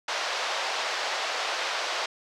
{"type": "band-pass noise", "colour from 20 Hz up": "pink", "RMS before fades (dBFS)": -30, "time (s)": [0.08, 2.06], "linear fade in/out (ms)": 5, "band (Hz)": [570, 5600], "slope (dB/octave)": 24, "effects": []}